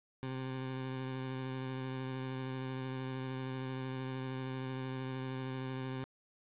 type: tone with vibrato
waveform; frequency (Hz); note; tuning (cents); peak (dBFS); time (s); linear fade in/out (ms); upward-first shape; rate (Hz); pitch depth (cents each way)
20% pulse; 130.81; C3; 0; -33; 0.23-6.04; 0; sine; 13; 16
effects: resampled to 8000 Hz + 10-bit